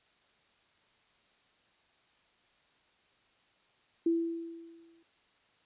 sine tone with exponential decay, 333.3 Hz, E4, 19 cents sharp, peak -23 dBFS, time 4.06-5.03 s, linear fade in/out 5 ms, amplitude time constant 210 ms, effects white hiss -68 dBFS RMS until 5.65 s + resampled to 8000 Hz

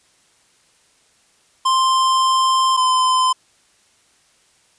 square tone pair in turn, 1046.5 / 1027.9 Hz, C6 / C6, 0 / -31 cents, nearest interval unison, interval 31 cents, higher first, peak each -14 dBFS, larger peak neither, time 1.65-2.77 / 2.77-3.33 s, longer first, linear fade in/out 10 ms, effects white hiss -57 dBFS RMS until 4.78 s + resampled to 22050 Hz

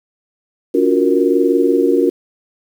sine chord, Gb major seventh, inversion second, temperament equal with one note detuned, 284 / 349.2 / 370 / 466.2 Hz, Db4 / F4 / Gb4 / Bb4, +42 / 0 / 0 / 0 cents, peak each -16 dBFS, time 0.74-2.1 s, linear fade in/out 10 ms, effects 7-bit

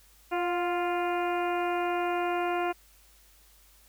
harmonic tone with a mistuned harmonic, 349.2 Hz, F4, in tune, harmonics 1 / 2 / 3 / 4 / 5 / 6 / 7 / 8, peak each -30 / -30 / -36 / -37 / -44 / -44 / -41 / -45 dBFS, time 0.31-2.73 s, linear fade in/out 20 ms, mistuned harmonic 2, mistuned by +27 cents, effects added 50 Hz sine -60 dBFS peak until 3.88 s + white hiss -60 dBFS RMS until 3.88 s

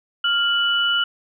sine tone pair together, 1399.6 / 2960 Hz, F6 / F#7, +3 / 0 cents, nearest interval octave + minor second, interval 1297 cents, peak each -20 / -19 dBFS, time 0.24-1.04 s, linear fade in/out 5 ms, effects none

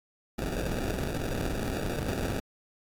pink noise with sample-and-hold, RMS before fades -31 dBFS, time 0.38-2.4 s, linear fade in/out 5 ms, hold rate 1050 Hz, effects AAC 64 kbps

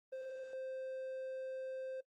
triangle tone, 523.3 Hz, C5, in tune, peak -39 dBFS, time 0.12-2.01 s, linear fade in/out 10 ms, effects noise-tail reverb RT60 0.1 s tail -19 dB re dry + Opus 32 kbps

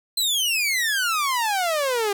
sawtooth exponential sweep, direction down, 4144 to 393.6 Hz, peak -17 dBFS, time 0.17-2.13 s, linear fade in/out 5 ms, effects none

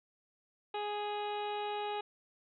harmonic tone with a mistuned harmonic, 415.3 Hz, G#4, in tune, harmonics 1 / 2 / 3 / 4 / 5 / 6 / 7 / 8 / 9, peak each -39 / -37 / -48 / -52 / -55 / -49 / -50 / -55 / -51 dBFS, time 0.74-2.01 s, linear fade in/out 5 ms, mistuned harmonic 9, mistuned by +36 cents, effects none

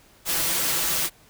white noise with comb filter, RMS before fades -24 dBFS, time 0.25-1.1 s, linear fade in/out 50 ms, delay 6 ms, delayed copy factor +0.55, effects pink hiss -55 dBFS RMS until 1.29 s

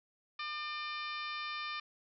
harmonic tone, 600 Hz, D5, 37 cents sharp, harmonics 2 / 3 / 4 / 5 / 6 / 7 / 8 / 9, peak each -41 / -46 / -43 / -50 / -47 / -51 / -51 / -55 dBFS, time 0.39-1.8 s, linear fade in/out 5 ms, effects none

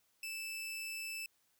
sawtooth tone with amplitude modulation, 2637 Hz, E7, in tune, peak -36 dBFS, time 0.23-1.26 s, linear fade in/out 2 ms, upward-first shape sine, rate 297 Hz, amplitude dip 25%, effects white hiss -75 dBFS RMS until 1.59 s

